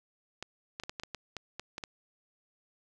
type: clicks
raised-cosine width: 0.2 ms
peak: -21 dBFS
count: 11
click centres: 0.426 / 0.799 / 0.836 / 0.895 / 0.998 / 1.035 / 1.147 / 1.367 / 1.596 / 1.781 / 1.838 s
effects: none